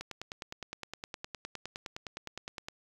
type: click train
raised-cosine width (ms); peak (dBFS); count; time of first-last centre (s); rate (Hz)
0.2; -22; 27; 0.01-2.685; 9.72
effects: 8-bit